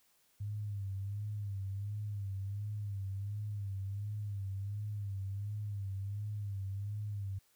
sine tone with vibrato, 100.9 Hz, G#2, 49 cents flat, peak -36 dBFS, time 0.4-7.39 s, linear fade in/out 10 ms, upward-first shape sine, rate 1.4 Hz, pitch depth 71 cents each way, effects white hiss -71 dBFS RMS until 7.55 s

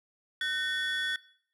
triangle tone cluster, 1510 / 1829 / 3405 Hz, F#6 / A#6 / G#7, +35 / -33 / +42 cents, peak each -31 dBFS, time 0.41-1.16 s, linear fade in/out 2 ms, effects noise-tail reverb RT60 0.6 s tail -20 dB re dry + tanh soft clip ceiling -22 dBFS

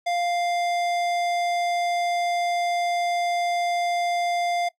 sine tone with tanh clipping, 698.5 Hz, F5, in tune, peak -24 dBFS, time 0.06-4.69 s, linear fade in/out 10 ms, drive 18 dB, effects noise-tail reverb RT60 0.1 s tail -19 dB re dry

